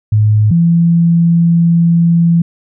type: tone pair in turn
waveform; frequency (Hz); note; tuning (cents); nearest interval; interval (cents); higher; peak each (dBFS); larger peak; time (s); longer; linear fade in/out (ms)
sine; 106.6 / 168.86; G#2 / E3; +46 / +42; minor sixth; 796; second; -6; neither; 0.12-0.51 / 0.51-2.42; second; 5
effects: none